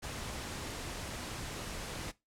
pink noise, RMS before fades -41 dBFS, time 0.02-2.12 s, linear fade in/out 20 ms, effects noise-tail reverb RT60 0.2 s tail -19 dB re dry + low-pass 10000 Hz 12 dB/octave

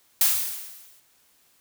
blue noise with exponential decay, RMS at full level -17 dBFS, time 0.21-1 s, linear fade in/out 2 ms, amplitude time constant 170 ms, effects white hiss -62 dBFS RMS until 1.6 s

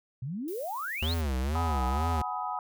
sine exponential sweep, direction up, 117.5 to 4405 Hz, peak -32 dBFS, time 0.22-1.14 s, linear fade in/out 5 ms
violet noise, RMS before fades -46 dBFS, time 0.48-1.21 s, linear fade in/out 0 ms
square tone with vibrato, 73.3 Hz, D2, 3 cents flat, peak -28 dBFS, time 1.02-2.22 s, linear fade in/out 5 ms, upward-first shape sine, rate 2.1 Hz, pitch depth 240 cents each way
sine chord, G# minor seventh, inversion third, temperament equal with one note detuned, 740 / 830.6 / 987.8 / 1260.4 Hz, F#5 / G#5 / B5 / D#6, 0 / 0 / 0 / +22 cents, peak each -36 dBFS, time 1.55-2.59 s, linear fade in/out 2 ms
effects none

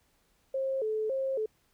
sine tone with vibrato, 481.4 Hz, B4, 44 cents flat, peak -28 dBFS, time 0.54-1.46 s, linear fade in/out 5 ms, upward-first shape square, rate 1.8 Hz, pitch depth 180 cents each way, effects pink hiss -70 dBFS RMS until 1.73 s

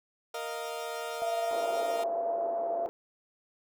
30% pulse chord, Bb suspended fourth, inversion none, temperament equal, 466.2 / 622.3 / 698.5 Hz, Bb4 / Eb5 / F5, 0 / 0 / 0 cents, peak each -36 / -37 / -37 dBFS, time 0.34-2.04 s, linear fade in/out 5 ms
sine tone, 679 Hz, F5, 49 cents flat, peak -29 dBFS, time 1.22-2.86 s, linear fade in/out 0 ms
pink band-pass noise, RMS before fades -39 dBFS, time 1.51-2.89 s, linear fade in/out 0 ms, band 430 to 740 Hz, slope 24 dB/octave
effects none

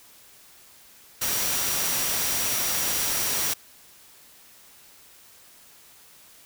sine tone in noise, 5760 Hz, F#8, 47 cents flat, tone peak -33 dBFS, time 1.21-3.54 s, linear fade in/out 10 ms, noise white, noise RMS -26 dBFS, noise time 1.21-3.54 s, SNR -10 dB, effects white hiss -52 dBFS RMS until 6.45 s

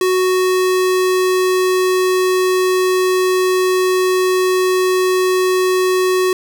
square tone, 370 Hz, F#4, in tune, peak -13 dBFS, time 0.01-6.33 s, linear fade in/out 2 ms, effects none

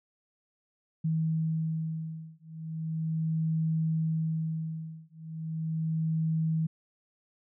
sine beating tone pair, 160 / 160.37 Hz, D#3 / E3, +49 / -47 cents, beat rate 0.37 Hz, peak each -31 dBFS, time 1.04-6.67 s, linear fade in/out 10 ms, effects none

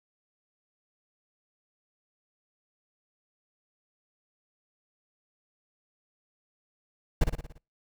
brown noise with echo, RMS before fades -20 dBFS, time 7.21-7.24 s, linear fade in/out 5 ms, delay 57 ms, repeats 6, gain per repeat -5 dB, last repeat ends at 7.582 s, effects noise-tail reverb RT60 0.3 s tail -26 dB re dry

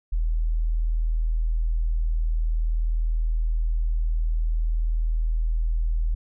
sine tone, 40.25 Hz, E1, 41 cents flat, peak -20 dBFS, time 0.12-6.15 s, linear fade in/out 10 ms, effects none

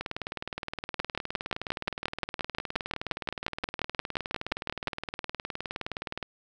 two click trains, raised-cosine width 0.3 ms, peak -17 / -11 dBFS, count 121 / 23, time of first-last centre 0.01-6.228 / 1-4.873 s, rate 19.3 / 5.68 Hz, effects none

